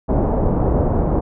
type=low-pass noise; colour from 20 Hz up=pink; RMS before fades=-17 dBFS; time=0.08-1.21 s; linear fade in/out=20 ms; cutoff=820 Hz; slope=24 dB/octave; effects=none